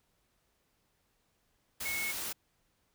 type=tone in noise; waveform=sine; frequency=2191 Hz; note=C#7; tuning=21 cents flat; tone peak=-34 dBFS; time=1.85-2.12 s; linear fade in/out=10 ms; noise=white; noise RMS=-38 dBFS; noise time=1.8-2.33 s; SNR=+1 dB; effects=pink hiss -75 dBFS RMS until 2.94 s